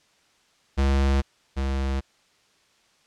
square tone pair in turn, 68.3 / 67.44 Hz, C#2 / C#2, -25 / -47 cents, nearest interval unison, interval 22 cents, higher first, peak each -19 / -24 dBFS, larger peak first, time 0.77-1.22 / 1.56-2.01 s, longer neither, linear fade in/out 20 ms, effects white hiss -62 dBFS RMS until 3.06 s + low-pass 6000 Hz 12 dB/octave

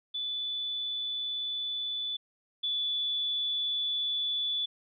sine tone pair in turn, 3479 / 3457 Hz, A7 / A7, -20 / -31 cents, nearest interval unison, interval 11 cents, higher first, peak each -31 / -28 dBFS, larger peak second, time 0.14-2.17 / 2.63-4.66 s, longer neither, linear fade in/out 10 ms, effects none

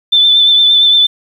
sine tone with vibrato, 3527 Hz, A7, 3 cents sharp, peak -5 dBFS, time 0.12-1.07 s, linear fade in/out 10 ms, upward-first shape triangle, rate 8.7 Hz, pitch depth 32 cents each way, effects 7-bit

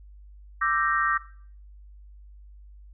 sine chord, E half-diminished seventh, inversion third, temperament equal with one note detuned, 1174.7 / 1328.4 / 1568 / 1864.7 Hz, D6 / E6 / G6 / Bb6, 0 / +13 / 0 / 0 cents, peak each -25 / -28 / -28 / -28 dBFS, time 0.61-1.18 s, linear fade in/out 10 ms, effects noise-tail reverb RT60 0.5 s tail -17 dB re dry + added 50 Hz sine -45 dBFS peak until 2.93 s

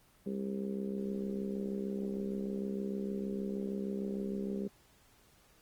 harmonic tone, 66.5 Hz, C2, 29 cents sharp, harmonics 3 / 4 / 5 / 6 / 7 / 8, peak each -36 / -46 / -48 / -40 / -48 / -50 dBFS, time 0.26-4.68 s, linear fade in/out 5 ms, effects pink hiss -65 dBFS RMS until 5.61 s + Opus 24 kbps

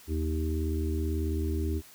harmonic tone, 78.4 Hz, D#2, 14 cents sharp, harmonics 1 / 3 / 4 / 5, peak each -28 / -38 / -35 / -37 dBFS, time 0.07-1.82 s, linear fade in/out 50 ms, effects white hiss -53 dBFS RMS until 1.94 s

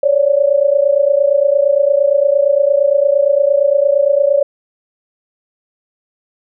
sine tone pair together, 551.3 / 580 Hz, C#5 / D5, -10 / -22 cents, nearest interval minor second, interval 88 cents, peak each -12 dBFS, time 0.03-4.43 s, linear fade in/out 5 ms, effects none

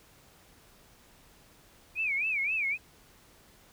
sine tone with vibrato, 2392 Hz, D7, 31 cents sharp, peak -27 dBFS, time 1.95-2.78 s, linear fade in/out 50 ms, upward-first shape sine, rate 3.8 Hz, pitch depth 180 cents each way, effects pink hiss -59 dBFS RMS until 3.72 s

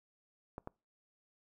clicks, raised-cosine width 1 ms, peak -28 dBFS, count 2, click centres 0.581 / 0.674 s, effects noise-tail reverb RT60 0.3 s tail -25 dB re dry

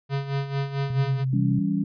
square tone with tremolo, 138.59 Hz, C#3, in tune, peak -23 dBFS, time 0.09-1.25 s, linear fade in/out 50 ms, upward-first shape sine, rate 4.5 Hz, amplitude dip 70%
sine tone, 130.81 Hz, C3, in tune, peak -22 dBFS, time 0.9-1.59 s, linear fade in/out 5 ms
sine chord, C# diminished, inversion first, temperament equal with one note detuned, 164.81 / 196 / 280.2 Hz, E3 / G3 / C#4, 0 / 0 / +19 cents, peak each -27 / -24 / -27 dBFS, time 1.33-1.84 s, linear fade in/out 5 ms
effects resampled to 11025 Hz

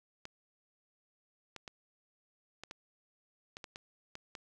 clicks, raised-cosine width 0.2 ms, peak -27 dBFS, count 10, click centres 0.254 / 1.563 / 1.678 / 2.636 / 2.711 / 3.569 / 3.642 / 3.759 / 4.154 / 4.352 s, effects none

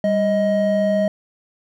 triangle tone pair together, 197.98 / 628 Hz, G3 / D#5, +17 / +16 cents, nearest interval octave + minor sixth, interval 1999 cents, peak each -18 / -15 dBFS, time 0.04-1.08 s, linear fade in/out 2 ms, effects none

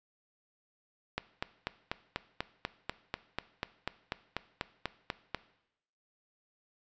click train, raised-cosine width 0.3 ms, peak -16 dBFS, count 18, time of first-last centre 1.18-5.347 s, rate 4.08 Hz, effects noise-tail reverb RT60 0.8 s tail -17 dB re dry + resampled to 16000 Hz

